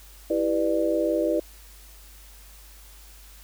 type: chord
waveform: sine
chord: E minor seventh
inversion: none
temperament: just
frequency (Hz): 329.6 / 395.6 / 494.4 / 593.3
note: E4 / G4 / B4 / D5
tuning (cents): 0 / +16 / +2 / +18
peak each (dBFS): -25 / -31 / -27 / -25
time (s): 0.3-1.4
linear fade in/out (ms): 5
effects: added 50 Hz sine -47 dBFS peak until 3.43 s + white hiss -51 dBFS RMS until 3.43 s